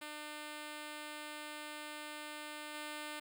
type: tone with level steps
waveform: 5% pulse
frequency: 300 Hz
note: D4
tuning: 37 cents sharp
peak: -33 / -31 dBFS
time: 0.01-3.2 s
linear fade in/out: 10 ms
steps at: 2.74 s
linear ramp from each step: 5 ms
effects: none